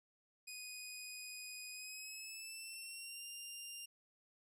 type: tone with pitch glide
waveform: 15% pulse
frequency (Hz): 2489 to 2794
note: D#7 to F7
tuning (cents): 0 to 0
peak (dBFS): -40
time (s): 0.47-3.86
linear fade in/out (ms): 10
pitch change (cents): +200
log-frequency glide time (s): 1.7-3.25
effects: none